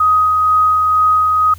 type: tone with tremolo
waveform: sine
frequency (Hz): 1255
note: D#6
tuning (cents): +15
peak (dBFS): -8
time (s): 0-1.54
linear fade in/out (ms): 5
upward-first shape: sine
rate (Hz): 2.1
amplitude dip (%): 25
effects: added 85 Hz sine -33 dBFS peak until 1.58 s + white hiss -46 dBFS RMS until 1.58 s